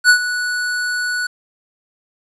square tone with ADSR envelope, 1475 Hz, F#6, 6 cents flat, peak -6 dBFS, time 0.04-1.27 s, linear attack 53 ms, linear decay 89 ms, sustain -13 dB, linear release 7 ms, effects resampled to 22050 Hz + 8-bit

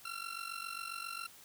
20% pulse tone with amplitude modulation, 1362 Hz, F6, 44 cents flat, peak -32 dBFS, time 0.05-1.27 s, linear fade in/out 5 ms, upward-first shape sine, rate 47.4 Hz, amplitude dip 80%, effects white hiss -57 dBFS RMS until 1.44 s

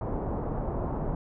pink low-pass noise, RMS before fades -31 dBFS, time 0.01-1.15 s, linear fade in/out 2 ms, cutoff 940 Hz, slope 24 dB/octave, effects none

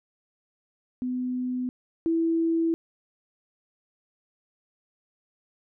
sine tone pair in turn, 251.5 / 329.5 Hz, B3 / E4, +32 / -1 cents, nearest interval perfect fourth, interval 467 cents, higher second, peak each -26 / -21 dBFS, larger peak second, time 1.02-1.69 / 2.06-2.74 s, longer second, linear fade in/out 0 ms, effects none

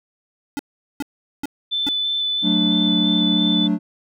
square tone bursts, 285 Hz, C#4, 48 cents sharp, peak -23 dBFS, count 4, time 0.57-1.888 s, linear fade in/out 0 ms, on 22 ms, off 410 ms
sine tone with vibrato, 3514 Hz, A7, 3 cents flat, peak -19 dBFS, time 1.71-3.68 s, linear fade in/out 20 ms, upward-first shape square, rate 3 Hz, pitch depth 8 cents each way
triangle chord, D major, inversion first, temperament equal, 185 / 220 / 293.7 Hz, F#3 / A3 / D4, 0 / 0 / 0 cents, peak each -19 dBFS, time 2.42-3.79 s, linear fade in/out 50 ms
effects none

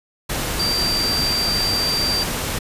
sine tone in noise, 4700 Hz, D8, 1 cent sharp, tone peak -19 dBFS, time 0.59-2.24 s, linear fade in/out 10 ms, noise pink, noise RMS -24 dBFS, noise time 0.29-2.59 s, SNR +2 dB, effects resampled to 32000 Hz

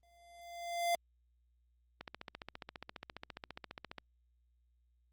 square tone with exponential growth, 690 Hz, F5, 21 cents flat, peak -29 dBFS, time 0.03-0.95 s, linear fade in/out 1 ms, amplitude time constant 200 ms
click train, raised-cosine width 0.3 ms, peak -28 dBFS, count 30, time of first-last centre 2.01-3.983 s, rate 14.7 Hz
effects added 60 Hz sine -70 dBFS peak until 5.12 s + Opus 24 kbps

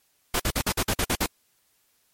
pink noise bursts, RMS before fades -24 dBFS, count 9, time 0.34-1.262 s, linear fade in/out 5 ms, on 58 ms, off 50 ms, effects white hiss -67 dBFS RMS until 2.13 s + MP3 64 kbps

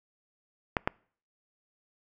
clicks, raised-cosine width 0.5 ms, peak -10 dBFS, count 2, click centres 0.768 / 0.875 s, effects noise-tail reverb RT60 0.5 s tail -26 dB re dry

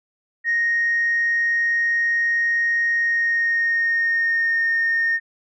sine tone with pitch glide, 1864.7 to 1835.8 Hz, A#6 to A#6, 0 to -27 cents, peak -16 dBFS, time 0.44-5.2 s, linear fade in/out 50 ms, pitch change -27 cents, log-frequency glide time 2.93-4.65 s, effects tanh soft clip ceiling -13 dBFS

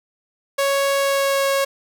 sawtooth tone with pitch glide, 554.4 to 549.6 Hz, C#5 to C#5, 0 to -15 cents, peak -13 dBFS, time 0.58-1.65 s, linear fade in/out 10 ms, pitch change -15 cents, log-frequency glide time 0.95-1.46 s, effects none

